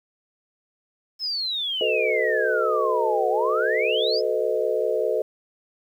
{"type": "exponential two-way sweep", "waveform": "sine", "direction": "down then up", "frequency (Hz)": [5300, 717, 5300], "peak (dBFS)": -24, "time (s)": [1.19, 4.22], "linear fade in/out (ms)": 50, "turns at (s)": 3.29}
{"type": "chord", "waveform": "sine", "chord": "B dominant seventh", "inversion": "second", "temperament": "equal with one note detuned", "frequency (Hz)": [370, 440, 505.1, 622.3], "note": ["F#4", "A4", "B4", "D#5"], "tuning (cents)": [0, 0, 39, 0], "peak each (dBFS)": [-30, -24, -26, -26], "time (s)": [1.81, 5.22], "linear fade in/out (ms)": 2}
{"effects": ["9-bit"]}